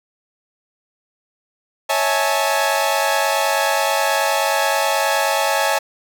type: chord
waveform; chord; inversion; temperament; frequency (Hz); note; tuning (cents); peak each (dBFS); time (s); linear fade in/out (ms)
sawtooth; A major seventh; first; equal with one note detuned; 554.4 / 650.9 / 830.6 / 880; C#5 / E5 / G#5 / A5; 0 / -22 / 0 / 0; -18; 1.89-5.79; 10
effects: none